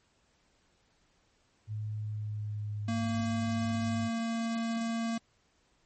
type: tone with pitch glide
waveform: sine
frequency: 106.8 to 103.16 Hz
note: G#2 to G#2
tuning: +49 to -11 cents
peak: -33 dBFS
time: 1.67-4.1 s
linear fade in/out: 50 ms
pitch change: -60 cents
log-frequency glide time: 1.95-3.23 s
type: tone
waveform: square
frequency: 228.9 Hz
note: A#3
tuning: 31 cents flat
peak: -31 dBFS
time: 2.88-5.18 s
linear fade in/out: 5 ms
effects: pink hiss -70 dBFS RMS until 5.85 s + MP3 32 kbps